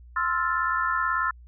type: chord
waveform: sine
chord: F major seventh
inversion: second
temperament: equal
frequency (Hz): 1046.5 / 1318.5 / 1396.9 / 1760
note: C6 / E6 / F6 / A6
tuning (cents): 0 / 0 / 0 / 0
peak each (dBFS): -28 / -27 / -28 / -30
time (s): 0.16-1.31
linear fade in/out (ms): 5
effects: added 60 Hz sine -45 dBFS peak until 1.47 s